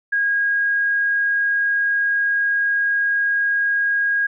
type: tone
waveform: sine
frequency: 1636 Hz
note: G#6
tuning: 26 cents flat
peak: -16 dBFS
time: 0.12-4.27 s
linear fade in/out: 10 ms
effects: none